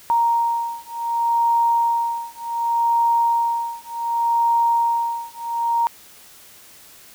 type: beating tone pair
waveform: sine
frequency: 932.3 / 932.97 Hz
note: A#5 / A#5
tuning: 0 / +1 cents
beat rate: 0.67 Hz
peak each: -20 dBFS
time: 0.1-5.87 s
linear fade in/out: 0 ms
effects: white hiss -46 dBFS RMS until 7.14 s